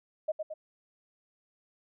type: tone with echo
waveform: sine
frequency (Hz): 622.3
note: D#5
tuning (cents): 0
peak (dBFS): -26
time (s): 0.28-0.32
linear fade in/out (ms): 10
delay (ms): 110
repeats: 2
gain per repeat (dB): -5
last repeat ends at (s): 0.54
effects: none